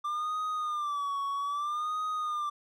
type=tone with vibrato; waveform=triangle; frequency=1181 Hz; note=D6; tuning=9 cents sharp; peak=-28 dBFS; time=0.04-2.5 s; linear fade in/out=10 ms; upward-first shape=sine; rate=0.62 Hz; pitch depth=98 cents each way; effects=none